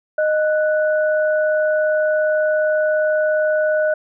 sine tone pair together, 617.3 / 1480 Hz, D#5 / F#6, -14 / 0 cents, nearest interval octave + minor third, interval 1514 cents, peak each -15 / -23 dBFS, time 0.18-3.94 s, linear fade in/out 5 ms, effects none

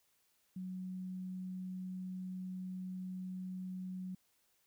sine tone, 185 Hz, F#3, in tune, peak -40 dBFS, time 0.56-4.15 s, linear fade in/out 5 ms, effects white hiss -75 dBFS RMS until 4.66 s

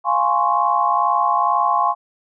sine chord, Db major seventh, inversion first, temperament equal, 698.5 / 830.6 / 1046.5 / 1108.7 Hz, F5 / Ab5 / C6 / Db6, 0 / 0 / 0 / 0 cents, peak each -22 / -20 / -19 / -20 dBFS, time 0.04-1.95 s, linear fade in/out 50 ms, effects none

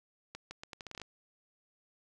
accelerating click train, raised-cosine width 0.2 ms, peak -26 dBFS, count 11, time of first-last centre 0.35-1.017 s, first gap 160 ms, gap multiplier 0.78, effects none

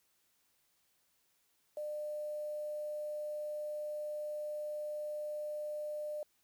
sine tone with quantisation, 600 Hz, D5, 37 cents sharp, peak -37 dBFS, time 1.77-6.23 s, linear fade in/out 2 ms, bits 10, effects white hiss -75 dBFS RMS until 6.43 s

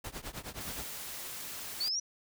pink noise with tremolo, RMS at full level -39 dBFS, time 0.04-0.86 s, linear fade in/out 5 ms, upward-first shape triangle, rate 9.6 Hz, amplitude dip 95%
white noise, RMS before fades -42 dBFS, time 0.6-1.89 s, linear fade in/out 10 ms
sine exponential sweep, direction up, 4323 to 5920 Hz, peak -30 dBFS, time 1.8-2 s, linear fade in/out 10 ms
effects none

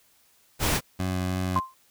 pink noise, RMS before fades -24 dBFS, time 0.59-0.81 s, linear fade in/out 50 ms
20% pulse tone with vibrato, 92.2 Hz, F#2, 6 cents flat, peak -21 dBFS, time 0.99-1.6 s, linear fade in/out 10 ms, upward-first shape sine, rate 3.1 Hz, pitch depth 12 cents each way
sine tone with exponential decay, 1046.5 Hz, C6, in tune, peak -17 dBFS, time 1.56-1.74 s, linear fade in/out 1 ms, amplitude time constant 38 ms
effects white hiss -62 dBFS RMS until 1.9 s

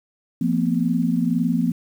sine tone cluster, 172.3 / 229.9 / 251.8 Hz, F3 / A#3 / B3, -23 / -24 / +34 cents, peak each -22 dBFS, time 0.41-1.72 s, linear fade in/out 5 ms, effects 8-bit

